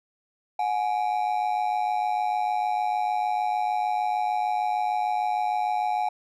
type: ring-modulated tone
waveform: triangle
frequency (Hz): 784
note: G5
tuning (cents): 0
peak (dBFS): -18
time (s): 0.59-6.09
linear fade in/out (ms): 5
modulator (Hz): 53.3
effects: none